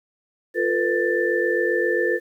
sine tone cluster, 350.6 / 450.8 / 498.3 / 1769 Hz, F4 / A4 / B4 / A6, +7 / +42 / +15 / +9 cents, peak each -24 dBFS, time 0.54-2.2 s, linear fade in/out 50 ms, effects 9-bit

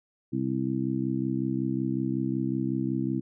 harmonic tone, 65.41 Hz, C2, in tune, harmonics 2 / 3 / 4 / 5, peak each -32 / -32 / -30 / -31 dBFS, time 0.32-3.21 s, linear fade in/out 20 ms, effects none

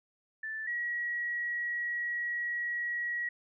sine tone pair in turn, 1760 / 1913.3 Hz, A6 / A#6, 0 / +45 cents, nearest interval minor second, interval 145 cents, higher second, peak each -35 / -31 dBFS, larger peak second, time 0.43-0.67 / 0.67-3.29 s, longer second, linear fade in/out 5 ms, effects none

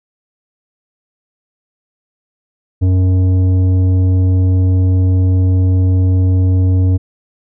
triangle tone with tanh clipping, 92.5 Hz, F#2, in tune, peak -10 dBFS, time 2.81-6.98 s, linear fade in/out 20 ms, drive 14 dB, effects none

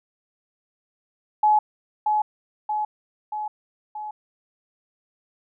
sine tone with echo, 849 Hz, G#5, 38 cents sharp, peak -14 dBFS, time 1.43-1.59 s, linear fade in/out 5 ms, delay 630 ms, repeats 4, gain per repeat -4 dB, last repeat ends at 4.11 s, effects none

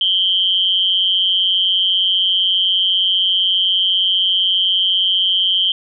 sine tone with amplitude modulation, 3136 Hz, G7, in tune, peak -9 dBFS, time 0.01-5.72 s, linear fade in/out 2 ms, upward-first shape sine, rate 185 Hz, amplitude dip 80%, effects none

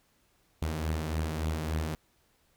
sawtooth beating tone pair, 75.8 / 79.3 Hz, D#2 / D#2, -45 / +33 cents, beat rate 3.5 Hz, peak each -32 / -27 dBFS, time 0.62-1.95 s, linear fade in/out 0 ms, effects pink hiss -69 dBFS RMS until 2.56 s

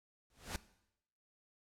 pink noise with exponential growth, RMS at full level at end -37 dBFS, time 0.3-0.56 s, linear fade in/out 1 ms, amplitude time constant 55 ms, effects noise-tail reverb RT60 0.8 s tail -18 dB re dry + low-pass 11000 Hz 12 dB/octave

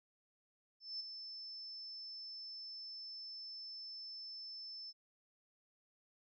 sine tone with ADSR envelope, 5280 Hz, E8, 2 cents sharp, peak -39 dBFS, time 0.8-4.93 s, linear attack 200 ms, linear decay 13 ms, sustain -7 dB, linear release 37 ms, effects none

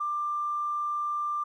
triangle tone with tanh clipping, 1187 Hz, D6, 18 cents sharp, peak -27 dBFS, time 0-1.44 s, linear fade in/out 10 ms, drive 3 dB, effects none

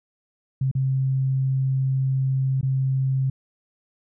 sine tone with dropouts, 133 Hz, C3, 29 cents sharp, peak -19 dBFS, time 0.61-3.3 s, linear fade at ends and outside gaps 5 ms, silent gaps 0.714-0.751 / 2.612-2.629 s, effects none

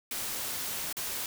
white noise with dropouts, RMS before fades -35 dBFS, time 0.11-1.26 s, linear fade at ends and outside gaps 2 ms, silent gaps 0.927-0.968 s, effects none

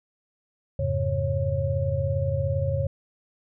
sine tone cluster, 85.6 / 103 / 135.7 / 548 Hz, F2 / G#2 / C#3 / C#5, -34 / -14 / -36 / -20 cents, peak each -28 dBFS, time 0.79-2.87 s, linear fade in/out 5 ms, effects none

